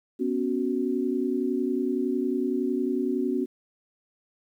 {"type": "chord", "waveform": "sine", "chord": "B suspended second", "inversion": "none", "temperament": "just", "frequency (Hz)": [246.9, 277.8, 370.4], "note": ["B3", "C#4", "F#4"], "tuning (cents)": [0, 4, 2], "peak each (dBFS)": -28, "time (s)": [0.19, 3.46], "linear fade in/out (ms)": 20, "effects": ["10-bit"]}